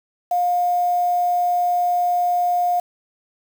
sine tone with quantisation, 710 Hz, F5, 28 cents sharp, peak -16 dBFS, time 0.31-2.8 s, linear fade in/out 5 ms, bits 6, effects none

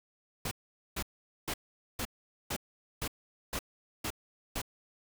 pink noise bursts, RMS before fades -35 dBFS, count 9, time 0.45-4.617 s, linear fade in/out 5 ms, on 63 ms, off 450 ms, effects none

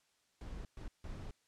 brown noise bursts at uneven times, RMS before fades -45 dBFS, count 3, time 0.41-0.65 / 0.77-0.88 / 1.04-1.31 s, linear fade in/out 2 ms, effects white hiss -75 dBFS RMS until 1.47 s + low-pass 8000 Hz 12 dB/octave

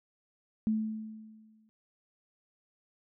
sine tone with exponential decay, 218 Hz, A3, 16 cents flat, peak -24 dBFS, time 0.67-1.69 s, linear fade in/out 0 ms, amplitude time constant 220 ms, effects none

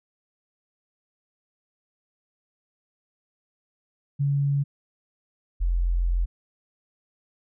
sine tone pair in turn, 141.1 / 43.45 Hz, C#3 / F1, +31 / -8 cents, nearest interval octave + minor sixth, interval 2039 cents, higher first, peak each -20 dBFS, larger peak neither, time 4.19-4.64 / 5.6-6.26 s, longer second, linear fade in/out 20 ms, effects none

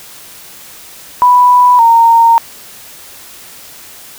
sine tone pair in turn, 987.8 / 921.6 Hz, B5 / A#5, 0 / -20 cents, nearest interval minor second, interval 120 cents, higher first, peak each -3 dBFS, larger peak neither, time 1.22-1.79 / 1.79-2.38 s, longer second, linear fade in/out 0 ms, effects white hiss -34 dBFS RMS until 4.18 s

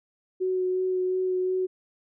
sine tone with vibrato, 370 Hz, F#4, in tune, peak -23 dBFS, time 0.4-1.67 s, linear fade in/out 20 ms, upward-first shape sine, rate 2.8 Hz, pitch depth 12 cents each way, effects none

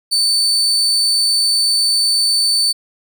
35% pulse tone, 4527 Hz, C#8, 36 cents sharp, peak -11 dBFS, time 0.11-2.73 s, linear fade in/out 20 ms, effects none

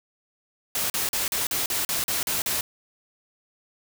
white noise bursts, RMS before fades -26 dBFS, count 10, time 0.75-2.61 s, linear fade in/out 2 ms, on 150 ms, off 40 ms, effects none

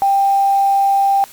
sine tone with quantisation, 790 Hz, G5, 13 cents sharp, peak -10 dBFS, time 0.02-1.24 s, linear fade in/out 0 ms, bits 6, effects white hiss -40 dBFS RMS until 1.32 s + MP3 96 kbps

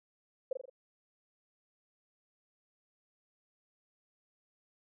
sine tone with echo, 523.3 Hz, C5, in tune, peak -29 dBFS, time 0.51-0.53 s, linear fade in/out 5 ms, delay 42 ms, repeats 4, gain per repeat -5 dB, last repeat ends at 0.698 s, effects none

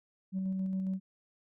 sine tone with tremolo, 189.6 Hz, F#3, 43 cents sharp, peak -28 dBFS, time 0.32-1 s, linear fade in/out 50 ms, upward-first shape square, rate 7.3 Hz, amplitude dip 25%, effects tanh soft clip ceiling -28 dBFS

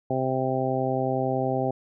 harmonic tone, 130.81 Hz, C3, in tune, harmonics 1 / 2 / 3 / 4 / 5 / 6, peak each -30 / -30 / -30 / -30 / -30 / -30 dBFS, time 0.1-1.71 s, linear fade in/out 5 ms, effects none

